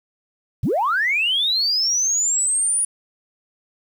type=linear sweep; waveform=sine; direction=up; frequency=73.42 to 9740 Hz; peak=-16 dBFS; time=0.63-2.85 s; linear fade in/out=5 ms; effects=tanh soft clip ceiling -12 dBFS + 8-bit